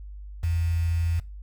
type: tone with quantisation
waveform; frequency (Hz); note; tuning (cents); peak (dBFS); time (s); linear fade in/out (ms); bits
sine; 83.8; E2; +29; -22; 0.43-1.2; 10; 7
effects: noise-tail reverb RT60 0.3 s tail -20 dB re dry + added 50 Hz sine -37 dBFS peak until 1.42 s